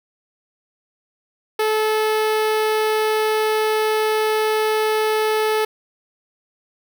sawtooth tone with notch filter, 433.2 Hz, A4, 27 cents flat, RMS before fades -19 dBFS, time 1.59-5.65 s, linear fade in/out 5 ms, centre 7000 Hz, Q 1.3, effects none

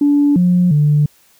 sine tone with pitch steps, 288.4 / 178.5 / 148.2 Hz, D4 / F3 / D3, -31 / +38 / +16 cents, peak -8 dBFS, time 0.01-1.06 s, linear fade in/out 5 ms, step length 350 ms, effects tanh soft clip ceiling -4 dBFS + white hiss -52 dBFS RMS until 1.39 s

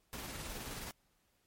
pink noise with tremolo, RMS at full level -43 dBFS, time 0.13-0.91 s, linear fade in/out 0 ms, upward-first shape square, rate 19 Hz, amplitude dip 25%, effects pink hiss -75 dBFS RMS until 1.46 s + MP3 64 kbps

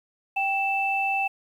sine tone pair together, 784 / 2649 Hz, G5 / E7, 0 / +8 cents, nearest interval octave + major sixth, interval 2108 cents, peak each -25 dBFS, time 0.36-1.28 s, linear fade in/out 10 ms, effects 9-bit

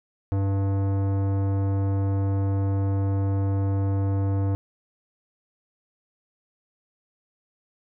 sine tone with tanh clipping, 98 Hz, G2, in tune, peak -23 dBFS, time 0.32-4.55 s, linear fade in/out 0 ms, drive 17 dB, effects none

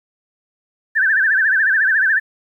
sine tone with vibrato, 1652 Hz, G#6, 10 cents flat, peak -12 dBFS, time 0.95-2.2 s, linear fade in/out 20 ms, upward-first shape sine, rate 14 Hz, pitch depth 150 cents each way, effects 9-bit

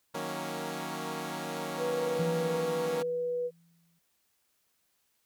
10% pulse chord, D# minor seventh, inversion none, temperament equal with one note detuned, 156.1 / 185 / 233.1 / 277.2 Hz, D#3 / F#3 / A#3 / C#4, +6 / 0 / 0 / 0 cents, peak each -32 dBFS, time 0.14-3.03 s, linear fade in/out 10 ms
sine tone, 489.3 Hz, B4, 16 cents flat, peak -29 dBFS, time 1.77-3.51 s, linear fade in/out 50 ms
sine tone with exponential decay, 168.2 Hz, E3, 35 cents sharp, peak -29 dBFS, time 2.19-3.99 s, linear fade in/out 5 ms, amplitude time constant 390 ms
effects white hiss -74 dBFS RMS until 5.25 s

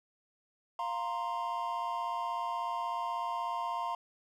triangle chord, F suspended fourth, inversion none, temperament just, 698.5 / 931.3 / 1047.7 Hz, F5 / Bb5 / C6, 0 / -2 / +2 cents, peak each -37 / -34 / -35 dBFS, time 0.79-3.95 s, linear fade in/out 2 ms, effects none

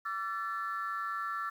sine tone cluster, 1149 / 1350 / 1750 Hz, D6 / E6 / A6, -38 / +41 / -10 cents, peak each -38 / -35 / -39 dBFS, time 0.05-1.5 s, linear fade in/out 10 ms, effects tanh soft clip ceiling -26 dBFS + 10-bit

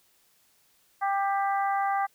harmonic tone, 395.4 Hz, G4, 15 cents sharp, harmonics 2 / 3 / 4 / 5, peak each -25 / -31 / -36 / -38 dBFS, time 1.01-2.07 s, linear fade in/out 20 ms, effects white hiss -65 dBFS RMS until 2.14 s

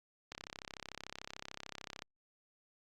click train, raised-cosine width 0.2 ms, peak -26 dBFS, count 58, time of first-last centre 0.32-2.021 s, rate 33.5 Hz, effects Opus 48 kbps

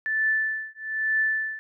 sine tone with tremolo, 1756 Hz, A6, 4 cents flat, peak -19 dBFS, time 0.06-1.59 s, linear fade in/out 0 ms, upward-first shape triangle, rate 1.1 Hz, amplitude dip 100%, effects none

